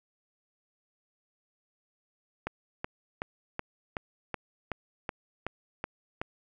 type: click train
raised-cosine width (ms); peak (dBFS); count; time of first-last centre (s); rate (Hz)
0.5; -17; 11; 2.47-6.215; 2.67
effects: none